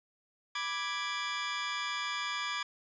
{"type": "chord", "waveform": "20% pulse", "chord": "G# diminished", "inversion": "first", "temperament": "equal", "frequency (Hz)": [987.8, 1174.7, 1661.2], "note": ["B5", "D6", "G#6"], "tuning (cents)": [0, 0, 0], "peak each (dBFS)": [-36, -31, -33], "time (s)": [0.55, 2.63], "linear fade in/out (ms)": 5, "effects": ["resampled to 16000 Hz"]}